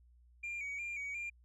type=tone with vibrato; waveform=sine; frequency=2323 Hz; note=D7; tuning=20 cents flat; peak=-36 dBFS; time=0.43-1.3 s; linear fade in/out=10 ms; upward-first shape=square; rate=2.8 Hz; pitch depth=51 cents each way; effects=tanh soft clip ceiling -37 dBFS + added 60 Hz sine -61 dBFS peak until 1.44 s